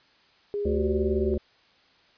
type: tone with pitch glide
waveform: sine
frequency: 409.1 to 386.1 Hz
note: G#4 to G4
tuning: -26 to -26 cents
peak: -26 dBFS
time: 0.54-1.34 s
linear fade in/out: 0 ms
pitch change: -100 cents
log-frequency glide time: 0.74-0.83 s
type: harmonic tone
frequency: 73.42 Hz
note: D2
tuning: in tune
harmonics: 1 / 3 / 5 / 7 / 8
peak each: -28 / -30 / -29 / -36 / -37 dBFS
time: 0.65-1.38 s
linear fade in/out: 5 ms
effects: white hiss -60 dBFS RMS until 2.17 s + resampled to 11025 Hz